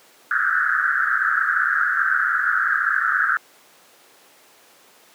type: band-pass noise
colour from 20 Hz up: white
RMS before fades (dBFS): -20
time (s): 0.31-3.37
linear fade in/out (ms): 0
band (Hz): 1300 to 1700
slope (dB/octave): 96
effects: pink hiss -51 dBFS RMS until 5.14 s + high-pass 400 Hz 12 dB/octave